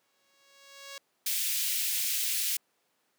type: tone with exponential growth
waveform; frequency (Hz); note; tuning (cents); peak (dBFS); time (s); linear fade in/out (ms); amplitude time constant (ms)
5% pulse; 554.4; C#5; 0; -28; 0.01-0.98; 2; 210
type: high-pass noise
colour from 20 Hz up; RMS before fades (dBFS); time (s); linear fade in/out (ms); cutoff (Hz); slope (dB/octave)
white; -30; 1.26-2.57; 5; 2200; 24
effects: pink hiss -73 dBFS RMS until 3.18 s + high-pass 300 Hz 12 dB/octave